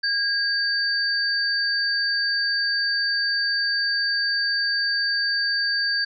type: tone pair together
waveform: sine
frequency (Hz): 1630 / 4608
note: G#6 / D8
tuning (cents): -33 / -34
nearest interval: octave + tritone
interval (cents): 1799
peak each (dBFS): -23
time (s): 0.03-6.05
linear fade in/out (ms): 10
effects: none